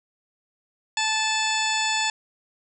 harmonic tone with a mistuned harmonic, 874 Hz, A5, 12 cents flat, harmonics 1 / 2 / 3 / 4 / 5 / 6 / 8 / 9, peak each -27 / -29 / -28 / -29 / -32 / -34 / -31 / -36 dBFS, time 0.97-2.1 s, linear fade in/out 2 ms, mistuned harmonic 5, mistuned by +19 cents, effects none

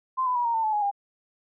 sine tone with pitch steps, 1039 / 1001.9 / 966.1 / 931.5 / 898.3 / 866.2 / 835.2 / 805.4 Hz, C6 / B5 / B5 / A#5 / A5 / A5 / G#5 / G5, -12 / +25 / -38 / -2 / +36 / -27 / +10 / +47 cents, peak -22 dBFS, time 0.17-0.914 s, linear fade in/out 20 ms, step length 93 ms, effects none

